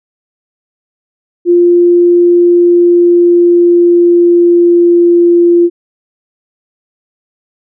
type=tone with pitch glide; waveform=sine; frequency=349.2 to 345.4 Hz; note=F4 to F4; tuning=0 to -19 cents; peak=-3 dBFS; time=1.45-5.7 s; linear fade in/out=50 ms; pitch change=-19 cents; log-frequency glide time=2.31-5.36 s; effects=none